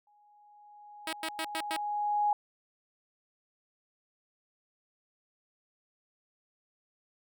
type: tone with exponential growth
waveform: sine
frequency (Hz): 830.6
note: G#5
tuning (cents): 0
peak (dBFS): -23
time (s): 0.07-2.33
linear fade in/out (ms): 2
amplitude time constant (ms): 490
type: tone bursts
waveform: 5% pulse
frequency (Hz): 319.9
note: D#4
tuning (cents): +48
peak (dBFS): -21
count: 5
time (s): 1.07-1.765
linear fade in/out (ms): 2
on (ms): 59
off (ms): 100
effects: none